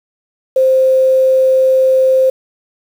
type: tone with quantisation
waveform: sine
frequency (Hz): 523.3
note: C5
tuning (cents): 0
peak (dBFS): -7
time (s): 0.56-2.3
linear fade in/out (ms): 5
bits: 6
effects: none